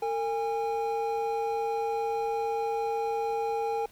triangle tone pair together, 454.4 / 817 Hz, A#4 / G#5, -44 / -29 cents, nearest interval minor seventh, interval 1015 cents, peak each -28 dBFS, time 0.02-3.86 s, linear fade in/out 5 ms, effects pink hiss -57 dBFS RMS until 3.91 s

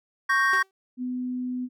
triangle chord, G diminished, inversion second, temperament equal, 1108.7 / 1568 / 1864.7 Hz, Db6 / G6 / Bb6, 0 / 0 / 0 cents, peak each -22 dBFS, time 0.29-0.63 s, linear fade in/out 10 ms
sawtooth tone with exponential decay, 384.2 Hz, G4, 35 cents flat, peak -28 dBFS, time 0.53-0.71 s, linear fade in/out 2 ms, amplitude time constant 39 ms
clicks, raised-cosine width 0.5 ms, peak -32 dBFS, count 2, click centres 0.542 / 0.586 s
sine tone, 250.8 Hz, B3, 27 cents sharp, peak -27 dBFS, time 0.97-1.69 s, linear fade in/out 50 ms
effects none

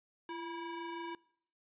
40% pulse ring-modulated tone, 654 Hz, E5, 14 cents flat, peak -36 dBFS, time 0.29-1.15 s, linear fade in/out 2 ms, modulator 314 Hz, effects noise-tail reverb RT60 0.6 s tail -22 dB re dry + resampled to 8000 Hz

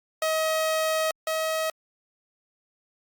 sawtooth tone pair in turn, 634 / 636.8 Hz, D#5 / D#5, +32 / +40 cents, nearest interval unison, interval 8 cents, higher second, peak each -19 / -21 dBFS, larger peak first, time 0.22-1.11 / 1.27-1.7 s, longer first, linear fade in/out 2 ms, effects Opus 48 kbps

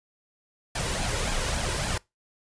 pink noise with flanger, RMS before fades -28 dBFS, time 0.75-1.98 s, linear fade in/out 5 ms, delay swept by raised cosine 1.2 to 2.11 ms, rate 3.6 Hz, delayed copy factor +0.55, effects noise-tail reverb RT60 0.2 s tail -23 dB re dry + resampled to 22050 Hz

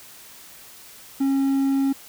triangle tone, 272.5 Hz, C#4, 29 cents flat, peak -16 dBFS, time 1.2-1.93 s, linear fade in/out 10 ms, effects white hiss -45 dBFS RMS until 2.08 s

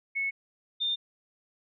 sine tone pair in turn, 2200 / 3615 Hz, C#7 / A7, -14 / +46 cents, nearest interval major sixth, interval 860 cents, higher second, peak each -27 / -26 dBFS, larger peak second, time 0.15-0.31 / 0.8-0.96 s, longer neither, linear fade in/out 20 ms, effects none

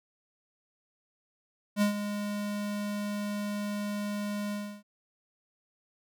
square tone with ADSR envelope, 206 Hz, G#3, 14 cents flat, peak -22 dBFS, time 1.76-4.83 s, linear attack 58 ms, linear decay 110 ms, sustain -10 dB, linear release 310 ms, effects none

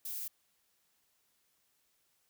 violet noise, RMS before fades -40 dBFS, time 0.05-0.28 s, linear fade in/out 5 ms, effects white hiss -75 dBFS RMS until 2.29 s

